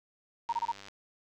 sine tone bursts, 932.3 Hz, A#5, in tune, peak -27 dBFS, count 4, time 0.49-0.718 s, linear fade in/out 5 ms, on 36 ms, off 28 ms
click train, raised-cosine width 0.2 ms, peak -30 dBFS, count 40, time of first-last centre 0.49-0.884 s, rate 98.9 Hz
effects none

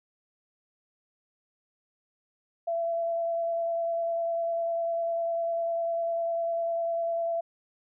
sine tone with vibrato, 672 Hz, E5, 33 cents sharp, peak -26 dBFS, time 2.67-7.41 s, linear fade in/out 10 ms, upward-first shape square, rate 10 Hz, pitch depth 9 cents each way, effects none

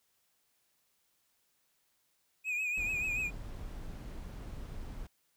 triangle tone with vibrato, 2489 Hz, D#7, in tune, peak -30 dBFS, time 2.44-3.31 s, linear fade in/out 50 ms, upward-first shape triangle, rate 6.9 Hz, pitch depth 74 cents each way
brown noise, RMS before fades -43 dBFS, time 2.77-5.07 s, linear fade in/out 5 ms
effects white hiss -75 dBFS RMS until 5.36 s

